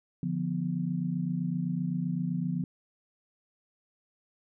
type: chord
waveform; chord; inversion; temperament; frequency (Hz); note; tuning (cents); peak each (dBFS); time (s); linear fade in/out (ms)
sine; B diminished; first; equal; 146.83 / 174.61 / 246.9; D3 / F3 / B3; 0 / 0 / 0; -34 / -30 / -35; 0.23-2.64; 2
effects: none